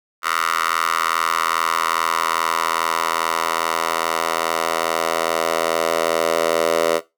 10% pulse tone with high-pass filter sweep, 82.41 Hz, E2, in tune, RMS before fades -20 dBFS, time 0.22-7.01 s, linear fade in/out 50 ms, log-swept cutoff 1300 to 570 Hz, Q 3, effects noise-tail reverb RT60 0.2 s tail -17 dB re dry

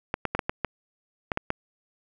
clicks, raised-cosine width 0.5 ms, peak -10 dBFS, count 9, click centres 0.141 / 0.253 / 0.35 / 0.392 / 0.495 / 0.647 / 1.318 / 1.374 / 1.504 s, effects none

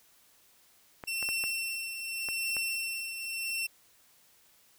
clicks, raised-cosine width 0.5 ms, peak -25 dBFS, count 6, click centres 1.038 / 1.227 / 1.289 / 1.439 / 2.287 / 2.567 s
sawtooth tone with tremolo, 2704 Hz, E7, 43 cents sharp, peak -26 dBFS, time 1.07-3.67 s, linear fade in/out 10 ms, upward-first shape triangle, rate 0.84 Hz, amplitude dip 60%
effects white hiss -63 dBFS RMS until 4.78 s

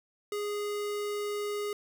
square tone, 413.4 Hz, G#4, 8 cents flat, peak -32 dBFS, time 0.32-1.73 s, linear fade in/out 2 ms, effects none

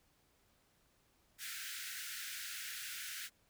pink high-pass noise, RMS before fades -45 dBFS, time 1.38-3.3 s, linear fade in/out 50 ms, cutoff 1400 Hz, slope 96 dB/octave, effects pink hiss -73 dBFS RMS until 3.49 s

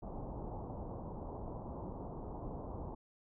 pink low-pass noise, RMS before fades -44 dBFS, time 0.02-2.95 s, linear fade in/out 10 ms, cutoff 1000 Hz, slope 48 dB/octave, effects none

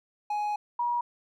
triangle / sine tone pair in turn, 835 / 959.1 Hz, G#5 / A#5, +9 / +49 cents, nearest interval major second, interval 240 cents, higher second, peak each -25 dBFS, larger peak neither, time 0.3-0.56 / 0.79-1.01 s, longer first, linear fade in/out 5 ms, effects none

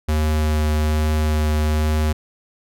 square tone with vibrato, 76.7 Hz, D#2, 24 cents flat, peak -17 dBFS, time 0.08-2.13 s, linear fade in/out 10 ms, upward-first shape triangle, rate 1.2 Hz, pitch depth 11 cents each way, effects none

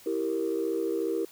sine chord, E diminished, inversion none, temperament equal, 329.6 / 392 / 466.2 Hz, E4 / G4 / Bb4, 0 / 0 / 0 cents, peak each -30 dBFS, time 0.06-1.25 s, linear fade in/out 5 ms, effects tanh soft clip ceiling -19 dBFS + white hiss -53 dBFS RMS until 1.31 s

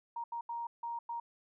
sine tone bursts at uneven times, 937 Hz, A#5, 9 cents sharp, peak -36 dBFS, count 5, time 0.16-0.24 / 0.32-0.41 / 0.49-0.67 / 0.83-0.99 / 1.09-1.2 s, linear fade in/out 5 ms, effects none

